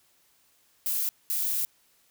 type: noise bursts at uneven times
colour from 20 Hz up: violet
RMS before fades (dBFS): -28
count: 2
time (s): 0.86-1.09 / 1.3-1.65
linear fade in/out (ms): 0
effects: white hiss -65 dBFS RMS until 2.1 s